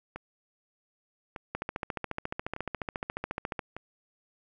two click trains, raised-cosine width 0.5 ms, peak -23 / -17 dBFS, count 4 / 30, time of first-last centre 0.16-3.766 / 1.55-3.592 s, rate 0.832 / 14.2 Hz, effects none

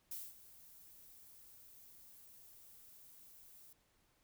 violet noise with ADSR envelope, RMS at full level -44 dBFS, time 0.11-3.73 s, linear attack 4 ms, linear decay 220 ms, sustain -16 dB, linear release 4 ms, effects pink hiss -75 dBFS RMS until 4.23 s

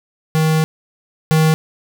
square tone pair in turn, 157.8 / 157.8 Hz, D#3 / D#3, +25 / +25 cents, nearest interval unison, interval 0 cents, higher neither, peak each -13 / -11 dBFS, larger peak second, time 0.35-0.64 / 1.31-1.54 s, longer first, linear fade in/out 0 ms, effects none

